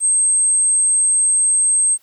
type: tone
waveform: sine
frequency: 8372 Hz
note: C9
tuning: in tune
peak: -12 dBFS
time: 0-1.98 s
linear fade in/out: 50 ms
effects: white hiss -57 dBFS RMS until 2.02 s